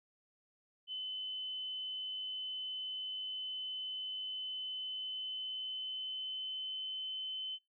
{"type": "tone with pitch glide", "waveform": "sine", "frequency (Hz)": [3033, 3052], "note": ["F#7", "G7"], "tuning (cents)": [42, -47], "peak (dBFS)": -38, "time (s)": [0.87, 7.59], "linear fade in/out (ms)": 50, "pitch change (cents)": 11, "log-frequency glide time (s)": [4.73, 7.04], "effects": ["noise-tail reverb RT60 0.2 s tail -23 dB re dry"]}